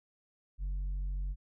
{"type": "tone with tanh clipping", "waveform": "triangle", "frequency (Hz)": 46.85, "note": "F#1", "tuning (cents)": 22, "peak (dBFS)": -33, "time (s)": [0.58, 1.36], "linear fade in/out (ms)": 50, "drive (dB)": 8, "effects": []}